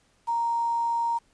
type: tone with quantisation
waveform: sine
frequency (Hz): 932.3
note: A#5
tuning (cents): 0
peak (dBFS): -23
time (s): 0.27-1.19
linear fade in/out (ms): 20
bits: 8
effects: pink hiss -65 dBFS RMS until 1.33 s + resampled to 22050 Hz